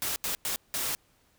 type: noise bursts at uneven times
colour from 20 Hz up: white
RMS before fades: -31 dBFS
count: 4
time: 0.02-0.16 / 0.24-0.35 / 0.45-0.56 / 0.74-0.95 s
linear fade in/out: 0 ms
effects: pink hiss -66 dBFS RMS until 1.38 s